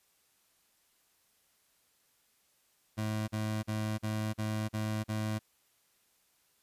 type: tone bursts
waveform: 25% pulse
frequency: 108 Hz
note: A2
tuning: 32 cents flat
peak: -28 dBFS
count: 7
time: 2.97-5.392 s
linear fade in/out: 20 ms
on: 310 ms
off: 42 ms
effects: white hiss -71 dBFS RMS until 6.62 s + resampled to 32000 Hz